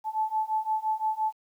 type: beating tone pair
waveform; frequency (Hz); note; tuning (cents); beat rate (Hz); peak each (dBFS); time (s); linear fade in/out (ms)
sine; 867 / 872.8; A5 / A5; -26 / -14; 5.8; -29 / -28; 0.04-1.33; 50
effects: 10-bit